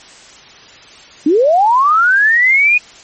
sine linear sweep, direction up, 277.2 to 2489 Hz, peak -7 dBFS, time 1.26-2.78 s, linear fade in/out 5 ms, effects white hiss -39 dBFS RMS until 3.03 s + MP3 32 kbps

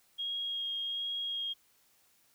sine tone with vibrato, 3266 Hz, G#7, 30 cents flat, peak -33 dBFS, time 0.18-1.54 s, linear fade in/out 20 ms, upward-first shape sine, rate 1.3 Hz, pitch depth 10 cents each way, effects white hiss -68 dBFS RMS until 2.34 s

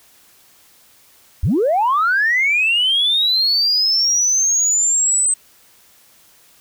sine linear sweep, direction up, 51.91 to 8240 Hz, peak -12 dBFS, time 1.43-5.34 s, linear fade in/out 5 ms, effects tanh soft clip ceiling -9 dBFS + white hiss -51 dBFS RMS until 6.6 s

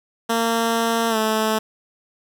10% pulse tone with pitch glide, 229.3 to 218.4 Hz, A#3 to A3, -28 to -13 cents, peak -10 dBFS, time 0.29-1.59 s, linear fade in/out 10 ms, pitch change -85 cents, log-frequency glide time 1.09-1.17 s, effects none

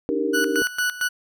sine chord, Eb major seventh, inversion third, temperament equal with one note detuned, 287 / 311.1 / 392 / 466.2 Hz, D4 / Eb4 / G4 / Bb4, -40 / 0 / 0 / 0 cents, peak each -27 / -26 / -26 / -25 dBFS, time 0.09-0.62 s, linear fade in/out 0 ms
40% pulse tone with tremolo, 1477 Hz, F#6, 3 cents flat, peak -19 dBFS, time 0.33-1.09 s, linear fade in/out 20 ms, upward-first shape square, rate 4.4 Hz, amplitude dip 80%
effects none

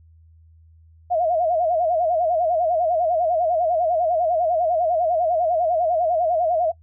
sine tone with vibrato, 673 Hz, E5, 36 cents sharp, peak -17 dBFS, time 1.1-6.72 s, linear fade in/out 20 ms, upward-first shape sine, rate 10 Hz, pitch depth 130 cents each way, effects noise-tail reverb RT60 0.1 s tail -20 dB re dry + added 81 Hz sine -48 dBFS peak until 6.82 s

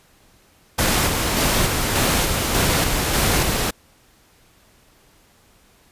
pink noise with tremolo, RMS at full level -18 dBFS, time 0.78-3.71 s, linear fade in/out 10 ms, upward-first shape square, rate 1.7 Hz, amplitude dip 30%, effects pink hiss -55 dBFS RMS until 5.91 s + resampled to 32000 Hz

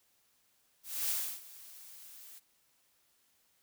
blue noise with ADSR envelope, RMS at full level -32 dBFS, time 0.83-2.4 s, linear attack 260 ms, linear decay 310 ms, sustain -20 dB, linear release 24 ms, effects white hiss -72 dBFS RMS until 3.62 s

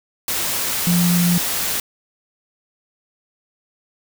sine tone in noise, 174.61 Hz, F3, in tune, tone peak -14 dBFS, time 0.87-1.38 s, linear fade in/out 2 ms, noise white, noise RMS -22 dBFS, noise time 0.28-1.8 s, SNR +5 dB, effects none

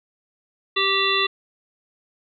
harmonic tone with a mistuned harmonic, 390 Hz, G4, 9 cents flat, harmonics 1 / 3 / 5 / 7 / 9 / 10, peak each -26 / -24 / -26 / -24 / -24 / -27 dBFS, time 0.76-1.27 s, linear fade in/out 10 ms, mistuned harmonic 10, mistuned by +35 cents, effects none

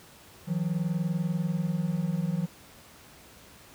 triangle tone pair together, 160.29 / 180.6 Hz, E3 / F#3, -48 / -42 cents, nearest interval major second, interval 206 cents, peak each -27 dBFS, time 0.47-2.47 s, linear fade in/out 20 ms, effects pink hiss -52 dBFS RMS until 3.74 s + high-pass 60 Hz 12 dB/octave

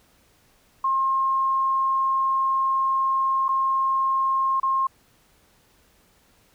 sine tone with dropouts, 1068 Hz, C6, 35 cents sharp, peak -19 dBFS, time 0.84-4.87 s, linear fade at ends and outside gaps 5 ms, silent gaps 3.483-3.489 / 4.6-4.63 s, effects pink hiss -60 dBFS RMS until 6.54 s

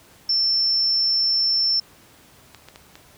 sine tone, 5370 Hz, E8, 31 cents sharp, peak -17 dBFS, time 0.29-1.8 s, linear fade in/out 5 ms
clicks, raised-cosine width 0.2 ms, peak -23 dBFS, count 4, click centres 2.547 / 2.686 / 2.759 / 2.955 s
effects pink hiss -51 dBFS RMS until 3.17 s + high-pass 60 Hz 12 dB/octave

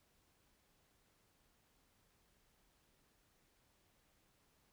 silence, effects pink hiss -75 dBFS RMS until 4.72 s

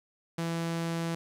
sawtooth tone, 166.7 Hz, E3, 20 cents sharp, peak -26 dBFS, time 0.38-1.15 s, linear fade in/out 5 ms, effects low-pass 11000 Hz 12 dB/octave + 11-bit

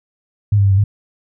sine tone with pitch steps, 103.5 / 99.8 / 98.5 / 96.2 / 102.5 Hz, G#2 / G2 / G2 / G2 / G#2, -5 / +32 / +9 / -32 / -22 cents, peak -9 dBFS, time 0.52-0.84 s, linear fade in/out 5 ms, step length 64 ms, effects none

